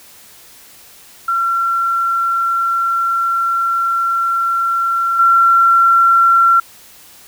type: tone with level steps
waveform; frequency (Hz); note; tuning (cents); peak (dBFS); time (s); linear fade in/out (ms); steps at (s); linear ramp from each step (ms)
sine; 1362; F6; -44; -13 / -7; 1.28-6.6; 5; 5.19; 5
effects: white hiss -42 dBFS RMS until 7.27 s

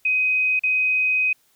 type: tone with dropouts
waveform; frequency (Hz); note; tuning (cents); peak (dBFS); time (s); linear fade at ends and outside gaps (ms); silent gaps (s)
sine; 2515; D#7; +18; -17; 0.05-1.33; 5; 0.594-0.635
effects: white hiss -62 dBFS RMS until 1.55 s

